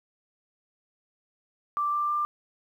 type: tone with pitch steps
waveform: sine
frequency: 1174.7 / 1182.2 / 1189.7 Hz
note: D6 / D6 / D6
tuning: 0 / +11 / +22 cents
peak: -24 dBFS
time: 1.77-2.25 s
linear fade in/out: 0 ms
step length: 160 ms
effects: 10-bit